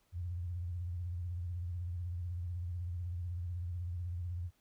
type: tone with vibrato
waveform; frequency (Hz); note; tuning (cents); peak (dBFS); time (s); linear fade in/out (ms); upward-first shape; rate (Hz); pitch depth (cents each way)
sine; 87.6; F2; +6; -36; 0.12-4.51; 50; sine; 16; 85
effects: pink hiss -74 dBFS RMS until 4.6 s